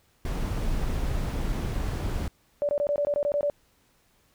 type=noise; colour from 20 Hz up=brown; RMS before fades=-28 dBFS; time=0.25-2.28 s; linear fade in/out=2 ms
type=tone bursts; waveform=sine; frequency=580 Hz; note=D5; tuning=22 cents flat; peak=-22 dBFS; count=10; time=2.62-3.499 s; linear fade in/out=0 ms; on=69 ms; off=21 ms
effects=pink hiss -65 dBFS RMS until 4.34 s